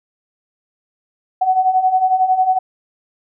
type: beating tone pair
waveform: sine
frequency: 740 / 751 Hz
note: F#5 / F#5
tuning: 0 / +26 cents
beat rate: 11 Hz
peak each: -18 / -13 dBFS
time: 1.41-2.59 s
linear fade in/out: 10 ms
effects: none